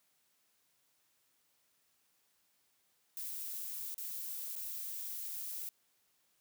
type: noise with dropouts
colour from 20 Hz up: violet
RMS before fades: -42 dBFS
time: 3.17-5.69 s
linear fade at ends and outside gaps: 0 ms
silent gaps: 3.943-3.98 / 4.554-4.563 s
effects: white hiss -75 dBFS RMS until 6.4 s + high-pass 80 Hz 12 dB/octave